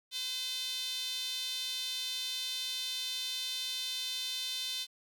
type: tone with high-pass filter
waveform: sawtooth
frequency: 511 Hz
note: C5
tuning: 41 cents flat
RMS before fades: -37 dBFS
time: 0.11-4.87 s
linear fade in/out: 50 ms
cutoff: 3600 Hz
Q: 4.5
effects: 11-bit